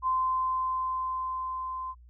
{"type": "tone with level ramp", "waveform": "sine", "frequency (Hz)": 1035, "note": "C6", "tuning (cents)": -19, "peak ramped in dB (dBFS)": [-23, -33], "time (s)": [0.02, 1.95], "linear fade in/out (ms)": 50, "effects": ["added 60 Hz sine -50 dBFS peak until 2.09 s"]}